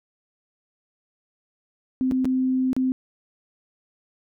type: tone with dropouts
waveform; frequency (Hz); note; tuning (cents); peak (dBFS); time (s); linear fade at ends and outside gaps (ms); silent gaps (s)
sine; 258.8; C4; -19; -19; 2.01-2.92; 0; 2.112-2.12 / 2.246-2.254 / 2.731-2.765
effects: none